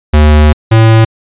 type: tone pair in turn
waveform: square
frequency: 75.5 / 111.98 Hz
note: D2 / A2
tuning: +48 / +31 cents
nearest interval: perfect fifth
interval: 683 cents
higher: second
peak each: -3 dBFS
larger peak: neither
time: 0.13-0.53 / 0.71-1.05 s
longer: first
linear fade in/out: 10 ms
effects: resampled to 8000 Hz